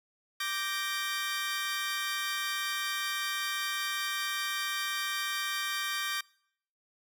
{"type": "chord", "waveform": "20% pulse", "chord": "G minor", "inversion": "second", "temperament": "equal", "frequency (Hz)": [1174.7, 1568, 1864.7], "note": ["D6", "G6", "Bb6"], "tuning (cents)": [0, 0, 0], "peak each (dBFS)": -31, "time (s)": [0.4, 6.21], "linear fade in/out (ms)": 5, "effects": ["noise-tail reverb RT60 0.7 s tail -25 dB re dry"]}